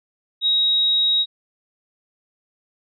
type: tone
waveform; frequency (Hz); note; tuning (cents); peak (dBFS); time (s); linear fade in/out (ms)
sine; 3800; A#7; +33; -15; 0.41-1.26; 50
effects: none